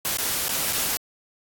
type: noise with dropouts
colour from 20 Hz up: white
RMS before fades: -25 dBFS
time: 0.05-0.97 s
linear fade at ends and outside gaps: 0 ms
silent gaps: 0.171-0.185 / 0.483-0.492 / 0.726-0.731 s
effects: AAC 64 kbps